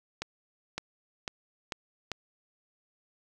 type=accelerating click train; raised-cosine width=0.2 ms; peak=-16 dBFS; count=5; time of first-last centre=0.22-2.117 s; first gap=560 ms; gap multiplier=0.89; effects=none